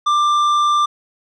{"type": "tone with tanh clipping", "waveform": "triangle", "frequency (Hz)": 1185, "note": "D6", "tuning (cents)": 15, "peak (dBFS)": -14, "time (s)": [0.06, 0.86], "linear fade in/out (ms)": 10, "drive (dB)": 13, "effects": []}